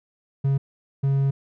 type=tone bursts at uneven times; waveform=triangle; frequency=137.4 Hz; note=C#3; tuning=15 cents flat; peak=-16 dBFS; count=2; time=0.44-0.58 / 1.03-1.31 s; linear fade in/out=10 ms; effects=none